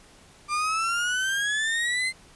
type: exponential sweep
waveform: 35% pulse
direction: up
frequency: 1184 to 2093 Hz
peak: -22 dBFS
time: 0.48-2.13 s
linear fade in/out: 50 ms
effects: pink hiss -53 dBFS RMS until 2.35 s + resampled to 24000 Hz